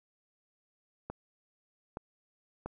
clicks, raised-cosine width 1 ms, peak -24 dBFS, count 3, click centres 1.1 / 1.971 / 2.66 s, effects none

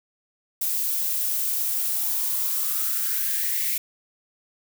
violet noise with high-pass filter sweep, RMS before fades -25 dBFS, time 0.61-3.78 s, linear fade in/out 5 ms, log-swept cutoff 360 to 2200 Hz, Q 5.5, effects none

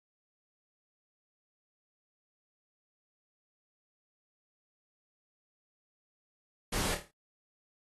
pink noise with echo, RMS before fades -34 dBFS, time 6.72-6.95 s, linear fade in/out 10 ms, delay 27 ms, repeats 6, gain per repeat -6 dB, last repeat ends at 7.112 s, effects AAC 32 kbps

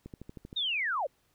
click train, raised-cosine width 3 ms, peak -30 dBFS, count 7, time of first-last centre 0.06-0.529 s, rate 12.8 Hz
sine linear sweep, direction down, 3775 to 474.1 Hz, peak -28 dBFS, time 0.56-1.07 s, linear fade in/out 10 ms
effects pink hiss -71 dBFS RMS until 1.34 s

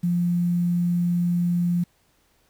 sine tone with quantisation, 174.61 Hz, F3, in tune, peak -19 dBFS, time 0.03-1.84 s, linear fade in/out 10 ms, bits 8, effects pink hiss -64 dBFS RMS until 2.49 s

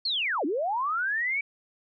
sine linear two-way sweep, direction down then up, 4435 to 264.2 to 2305 Hz, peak -25 dBFS, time 0.05-1.41 s, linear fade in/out 5 ms, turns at 0.45 s, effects none

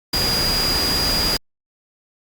sine tone in noise, 4862 Hz, D#8, 41 cents flat, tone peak -19 dBFS, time 0.13-1.37 s, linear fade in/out 5 ms, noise pink, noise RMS -23 dBFS, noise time 0.13-1.37 s, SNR +1 dB, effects Opus 48 kbps

